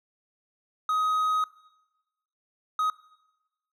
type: tone bursts at uneven times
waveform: triangle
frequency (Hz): 1259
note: D#6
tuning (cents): +20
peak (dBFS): -21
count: 2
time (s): 0.89-1.44 / 2.79-2.9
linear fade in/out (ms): 2
effects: noise-tail reverb RT60 1.0 s tail -19 dB re dry